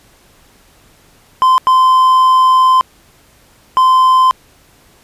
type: tone bursts at uneven times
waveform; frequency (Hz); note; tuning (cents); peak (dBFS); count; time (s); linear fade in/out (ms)
triangle; 1033; C6; -22; -4; 3; 1.42-1.58 / 1.67-2.81 / 3.77-4.31; 0
effects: pink hiss -48 dBFS RMS until 5.03 s + resampled to 32000 Hz